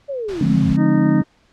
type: linear sweep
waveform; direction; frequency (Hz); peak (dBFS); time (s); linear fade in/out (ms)
sine; down; 580 to 35.96; -22; 0.08-0.74; 20
type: noise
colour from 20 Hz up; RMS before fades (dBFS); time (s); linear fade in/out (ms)
pink; -35; 0.28-0.77; 10
type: chord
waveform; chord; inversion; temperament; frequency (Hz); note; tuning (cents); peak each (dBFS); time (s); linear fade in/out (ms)
sine; D half-diminished seventh; none; just; 146.83 / 176.2 / 211.4 / 264.3; D3 / F3 / Ab3 / C4; 0 / +16 / +31 / +18; -19; 0.41-1.22; 2
type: harmonic tone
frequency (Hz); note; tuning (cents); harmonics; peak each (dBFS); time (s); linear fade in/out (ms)
308.2; D#4; -16; 1 / 2 / 3 / 4 / 5 / 6; -17 / -29 / -32 / -34 / -37 / -34; 0.76-1.24; 50
effects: pink hiss -57 dBFS RMS until 1.52 s + low-pass 5000 Hz 12 dB/octave